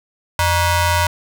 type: ring-modulated tone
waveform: sawtooth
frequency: 518 Hz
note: C5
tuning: 17 cents flat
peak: -7 dBFS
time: 0.39-1.07 s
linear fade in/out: 2 ms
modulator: 431 Hz
effects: none